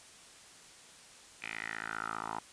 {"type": "tone with band-pass filter sweep", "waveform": "10% pulse", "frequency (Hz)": 55, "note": "A1", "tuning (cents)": 0, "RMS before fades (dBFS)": -40, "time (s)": [1.42, 2.39], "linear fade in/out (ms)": 5, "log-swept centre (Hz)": [2400, 980], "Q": 5.3, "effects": ["white hiss -55 dBFS RMS until 2.52 s", "resampled to 22050 Hz"]}